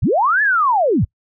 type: linear two-way sweep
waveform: sine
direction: up then down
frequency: 54.2 to 1760 to 54.2 Hz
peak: -12 dBFS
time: 0.02-1.05 s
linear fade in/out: 10 ms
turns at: 0.42 s
effects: noise-tail reverb RT60 0.1 s tail -24 dB re dry